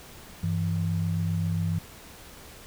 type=tone pair together; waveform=sine; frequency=98 / 165.44 Hz; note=G2 / E3; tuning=0 / +7 cents; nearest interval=major sixth; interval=907 cents; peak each=-27 dBFS; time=0.43-1.79 s; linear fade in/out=5 ms; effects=pink hiss -47 dBFS RMS until 2.66 s